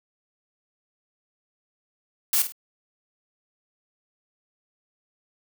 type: noise with echo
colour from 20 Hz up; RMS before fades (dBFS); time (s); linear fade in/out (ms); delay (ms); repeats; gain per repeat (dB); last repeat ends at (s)
blue; -21; 2.33-2.42; 2; 51; 2; -10; 2.522
effects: none